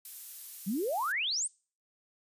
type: noise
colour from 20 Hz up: violet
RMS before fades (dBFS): -42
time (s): 0.05-1.12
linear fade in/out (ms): 2
type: exponential sweep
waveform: sine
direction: up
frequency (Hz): 174.8 to 9397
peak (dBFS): -29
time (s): 0.66-1.48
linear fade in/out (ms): 20
effects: noise-tail reverb RT60 0.4 s tail -26 dB re dry + resampled to 32000 Hz